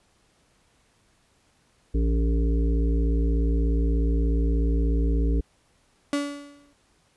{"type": "harmonic tone", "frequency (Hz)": 56.7, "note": "A#1", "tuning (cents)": -47, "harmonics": [1, 3, 5, 7, 8], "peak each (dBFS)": [-20, -32, -30, -36, -36], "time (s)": [1.94, 5.41], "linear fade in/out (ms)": 10}
{"type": "tone with exponential decay", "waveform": "35% pulse", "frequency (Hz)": 286.5, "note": "D4", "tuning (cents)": -43, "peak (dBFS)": -19, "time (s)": [6.13, 6.73], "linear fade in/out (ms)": 1, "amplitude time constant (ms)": 130}
{"effects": ["pink hiss -64 dBFS RMS until 7.16 s", "resampled to 24000 Hz"]}